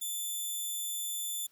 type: tone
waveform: 5% pulse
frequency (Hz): 3520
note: A7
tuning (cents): 0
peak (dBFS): -26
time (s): 0.01-1.47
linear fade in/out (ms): 10
effects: white hiss -68 dBFS RMS until 1.51 s